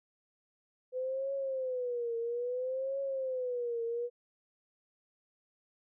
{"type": "tone with vibrato", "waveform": "sine", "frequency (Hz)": 504, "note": "B4", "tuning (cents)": 35, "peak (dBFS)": -32, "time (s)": [0.92, 4.1], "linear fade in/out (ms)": 50, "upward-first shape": "triangle", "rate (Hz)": 0.6, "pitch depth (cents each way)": 160, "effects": []}